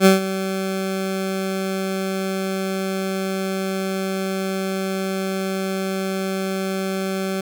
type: tone with ADSR envelope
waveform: 20% pulse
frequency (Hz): 191.3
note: G3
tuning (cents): -42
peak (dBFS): -3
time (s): 0-7.41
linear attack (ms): 57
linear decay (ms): 140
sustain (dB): -14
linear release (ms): 5
effects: none